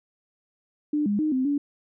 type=tone with pitch steps; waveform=sine; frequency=298 / 205 / 307.8 / 259.1 / 286.6 Hz; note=D4 / G#3 / D#4 / C4 / D4; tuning=+25 / -22 / -19 / -17 / -42 cents; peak=-21 dBFS; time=0.93-1.58 s; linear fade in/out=5 ms; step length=130 ms; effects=none